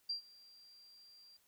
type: tone with ADSR envelope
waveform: sine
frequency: 4738 Hz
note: D8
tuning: 14 cents sharp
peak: -34 dBFS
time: 0.09-1.37 s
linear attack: 10 ms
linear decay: 110 ms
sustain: -24 dB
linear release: 4 ms
effects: white hiss -73 dBFS RMS until 1.47 s